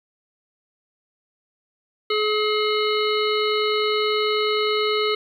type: harmonic tone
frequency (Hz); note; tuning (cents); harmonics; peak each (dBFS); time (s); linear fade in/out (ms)
425.3; G#4; +41; 1 / 3 / 5 / 7 / 9 / 10; -21 / -26 / -28 / -29 / -31 / -31; 2.1-5.15; 5
effects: 9-bit